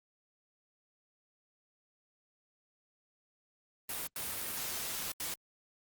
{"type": "noise bursts at uneven times", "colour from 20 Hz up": "white", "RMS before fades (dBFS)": -38, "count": 3, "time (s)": [[3.89, 4.07], [4.16, 5.12], [5.2, 5.34]], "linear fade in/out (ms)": 2, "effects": ["Opus 32 kbps"]}